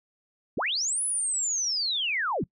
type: linear two-way sweep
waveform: sine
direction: up then down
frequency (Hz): 92.5 to 10280 to 92.5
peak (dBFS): -25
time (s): 0.57-2.44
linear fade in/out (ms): 5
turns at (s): 1.03
effects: noise-tail reverb RT60 0.1 s tail -24 dB re dry